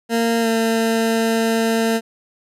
20% pulse tone with pitch glide, 230.3 to 226.2 Hz, A#3 to A3, -21 to +48 cents, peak -11 dBFS, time 0.09-2.01 s, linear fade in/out 50 ms, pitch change -31 cents, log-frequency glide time 0.41-0.47 s, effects resampled to 32000 Hz

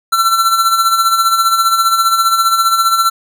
square tone with tremolo, 1350 Hz, E6, 41 cents sharp, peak -8 dBFS, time 0.12-3.1 s, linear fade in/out 10 ms, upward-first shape sine, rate 15 Hz, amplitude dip 55%, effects none

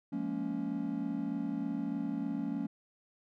triangle chord, Bb minor seventh, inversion second, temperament just, 174.81 / 209.8 / 233.1 / 279.7 Hz, F3 / Ab3 / Bb3 / Db4, +2 / +18 / 0 / +16 cents, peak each -39 / -37 / -37 / -34 dBFS, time 0.12-2.67 s, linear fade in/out 10 ms, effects none

